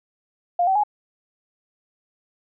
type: tone with pitch steps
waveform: sine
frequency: 702 / 765.5 / 834.8 Hz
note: F5 / G5 / G#5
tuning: +9 / -41 / +9 cents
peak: -16 dBFS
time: 0.59-0.836 s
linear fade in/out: 5 ms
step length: 82 ms
effects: none